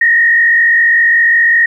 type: tone with frequency modulation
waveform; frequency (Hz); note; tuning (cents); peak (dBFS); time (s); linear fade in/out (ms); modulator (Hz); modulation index
sine; 1864.7; A#6; 0; -6; 0.01-1.66; 5; 45.2; 1
effects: 8-bit